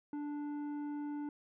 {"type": "tone with tanh clipping", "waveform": "sine", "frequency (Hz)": 293, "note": "D4", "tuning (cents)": -4, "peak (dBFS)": -39, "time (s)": [0.13, 1.29], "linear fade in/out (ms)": 2, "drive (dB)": 9, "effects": []}